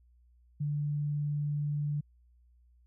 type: tone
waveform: sine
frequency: 146.83 Hz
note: D3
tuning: in tune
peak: -29 dBFS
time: 0.6-2.01 s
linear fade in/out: 10 ms
effects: added 60 Hz sine -60 dBFS peak until 2.86 s